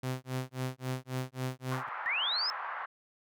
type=tone with tremolo; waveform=sawtooth; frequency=129 Hz; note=C3; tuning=24 cents flat; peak=-27 dBFS; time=0.03-1.89 s; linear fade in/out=5 ms; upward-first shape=sine; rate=3.7 Hz; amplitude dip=100%
type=band-pass noise; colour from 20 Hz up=pink; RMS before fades=-39 dBFS; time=1.71-2.86 s; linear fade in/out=10 ms; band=900 to 1600 Hz; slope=24 dB/octave
type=linear sweep; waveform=sine; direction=up; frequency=1760 to 5274 Hz; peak=-29 dBFS; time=2.06-2.5 s; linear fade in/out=0 ms
effects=none